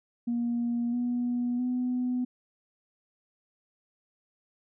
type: tone with pitch steps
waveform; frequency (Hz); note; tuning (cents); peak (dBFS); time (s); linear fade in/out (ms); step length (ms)
sine; 237.4 / 243.4 / 249.5; A#3 / B3 / B3; +32 / -25 / +18; -25; 0.27-2.25; 10; 660
effects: tanh soft clip ceiling -22 dBFS